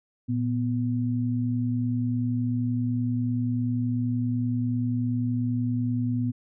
sine tone pair together, 116.54 / 246.9 Hz, A#2 / B3, 0 / 0 cents, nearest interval octave + minor second, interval 1300 cents, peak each -26 dBFS, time 0.28-6.32 s, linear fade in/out 20 ms, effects none

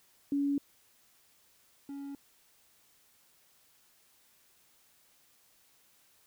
sine / triangle tone pair in turn, 282.6 / 279.8 Hz, C#4 / C#4, +34 / +16 cents, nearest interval unison, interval 18 cents, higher first, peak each -27 / -37 dBFS, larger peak first, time 0.32-0.58 / 1.89-2.15 s, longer neither, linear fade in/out 2 ms, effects white hiss -66 dBFS RMS until 6.26 s

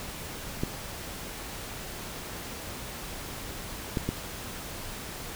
clicks, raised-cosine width 3 ms, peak -14 / -14 / -14 dBFS, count 3, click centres 0.635 / 3.972 / 4.09 s, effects pink hiss -39 dBFS RMS until 5.35 s

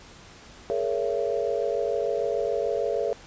sine chord, A# half-diminished seventh, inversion third, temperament just, 419.5 / 466.2 / 559.4 / 671.3 Hz, G#4 / A#4 / C#5 / E5, +17 / 0 / +16 / +31 cents, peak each -29 / -28 / -29 / -31 dBFS, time 0.7-3.13 s, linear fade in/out 0 ms, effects pink hiss -48 dBFS RMS until 3.26 s + resampled to 16000 Hz

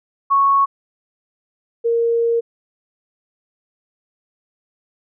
sine tone pair in turn, 1106 / 465 Hz, C#6 / A#4, -4 / -4 cents, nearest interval octave + minor third, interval 1500 cents, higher first, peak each -11 / -14 dBFS, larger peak first, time 0.3-0.66 / 1.84-2.41 s, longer second, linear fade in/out 20 ms, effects none

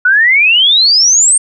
sine exponential sweep, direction up, 1446 to 8800 Hz, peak -5 dBFS, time 0.05-1.38 s, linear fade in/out 5 ms, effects none

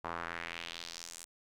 sawtooth tone with band-pass filter sweep, 84.5 Hz, E2, 43 cents sharp, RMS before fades -43 dBFS, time 0.04-1.25 s, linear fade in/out 10 ms, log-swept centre 1000 to 8800 Hz, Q 2, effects none

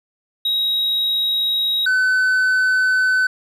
triangle tone pair in turn, 3811 / 1512.4 Hz, A#7 / F#6, +38 / +38 cents, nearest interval octave + major third, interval 1600 cents, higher first, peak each -15 / -12 dBFS, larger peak second, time 0.45-1.86 / 1.86-3.27 s, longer neither, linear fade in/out 5 ms, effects resampled to 32000 Hz

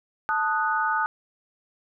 sine chord, D# diminished, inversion second, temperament equal, 880 / 1244.5 / 1480 Hz, A5 / D#6 / F#6, 0 / 0 / 0 cents, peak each -26 dBFS, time 0.29-1.06 s, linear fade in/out 0 ms, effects none

